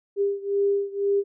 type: beating tone pair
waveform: sine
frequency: 399.7 / 401.7 Hz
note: G4 / G4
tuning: +34 / +42 cents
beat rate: 2 Hz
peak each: -23 / -25 dBFS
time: 0.16-1.24 s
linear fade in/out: 50 ms
effects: none